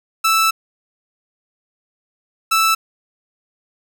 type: tone pair in turn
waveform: sawtooth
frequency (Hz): 1318.5 / 1318.5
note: E6 / E6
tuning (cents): 0 / 0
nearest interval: unison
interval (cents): 0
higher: neither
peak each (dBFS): -9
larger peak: neither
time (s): 0.24-0.51 / 2.51-2.75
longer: first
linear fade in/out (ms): 10
effects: none